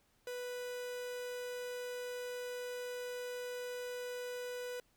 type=tone; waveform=45% pulse; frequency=493.9 Hz; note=B4; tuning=in tune; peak=-40 dBFS; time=0.27-4.8 s; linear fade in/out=2 ms; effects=pink hiss -73 dBFS RMS until 4.96 s